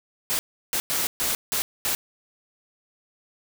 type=noise bursts at uneven times; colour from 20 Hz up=white; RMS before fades=-25 dBFS; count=6; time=0.3-0.39 / 0.73-0.8 / 0.9-1.07 / 1.2-1.35 / 1.52-1.62 / 1.85-1.95 s; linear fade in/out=0 ms; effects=none